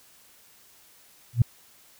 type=tone with exponential growth; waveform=sine; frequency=119 Hz; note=A#2; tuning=36 cents sharp; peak=-11 dBFS; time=1.33-1.42 s; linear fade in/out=5 ms; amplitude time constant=19 ms; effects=white hiss -56 dBFS RMS until 1.99 s